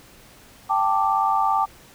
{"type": "chord", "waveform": "sine", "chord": "G suspended second", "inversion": "none", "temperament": "just", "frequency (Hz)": [784, 882, 1176], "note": ["G5", "A5", "D6"], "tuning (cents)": [0, 4, 2], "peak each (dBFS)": -22, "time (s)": [0.69, 1.66], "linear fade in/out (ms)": 20, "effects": ["pink hiss -49 dBFS RMS until 1.94 s"]}